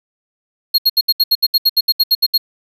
square tone bursts, 4282 Hz, C8, 39 cents sharp, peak -9 dBFS, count 15, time 0.74-2.379 s, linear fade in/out 10 ms, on 43 ms, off 71 ms, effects none

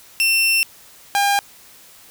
sawtooth tone pair in turn, 2700 / 804.4 Hz, E7 / G5, +41 / +44 cents, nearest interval octave + major sixth, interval 2097 cents, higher first, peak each -11 dBFS, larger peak neither, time 0.2-0.63 / 1.15-1.39 s, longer first, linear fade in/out 0 ms, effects white hiss -46 dBFS RMS until 2.1 s

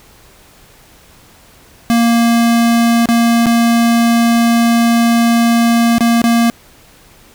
square tone with dropouts, 233.1 Hz, A#3, in tune, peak -9 dBFS, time 1.9-6.5 s, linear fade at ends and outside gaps 0 ms, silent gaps 3.057-3.088 / 3.459-3.466 / 5.982-6.007 / 6.217-6.24 s, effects pink hiss -44 dBFS RMS until 7.34 s

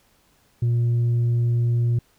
sine tone with tanh clipping, 118.7 Hz, A#2, 32 cents sharp, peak -18 dBFS, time 0.62-1.99 s, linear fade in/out 5 ms, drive 2 dB, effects pink hiss -61 dBFS RMS until 2.18 s

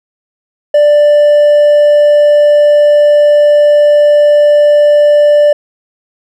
triangle tone with hard clipping, 589 Hz, D5, 5 cents sharp, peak -4 dBFS, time 0.74-5.53 s, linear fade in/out 5 ms, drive 5 dB, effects none

